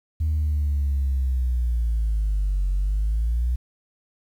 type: linear two-way sweep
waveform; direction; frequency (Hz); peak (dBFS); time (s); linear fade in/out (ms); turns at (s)
sine; down then up; 78.8 to 45.91 to 61.8; -18; 0.2-3.56; 10; 2.69
effects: tanh soft clip ceiling -17 dBFS + 9-bit